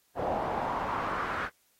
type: noise with band-pass filter sweep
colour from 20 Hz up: brown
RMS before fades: -32 dBFS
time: 0.15-1.5 s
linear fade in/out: 50 ms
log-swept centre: 660 to 1500 Hz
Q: 3.2
effects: white hiss -69 dBFS RMS until 1.79 s + AAC 48 kbps